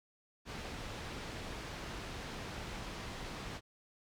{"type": "low-pass noise", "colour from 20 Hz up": "pink", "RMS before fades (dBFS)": -44, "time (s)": [0.45, 3.61], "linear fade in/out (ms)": 50, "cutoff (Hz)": 5000, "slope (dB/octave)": 12, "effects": []}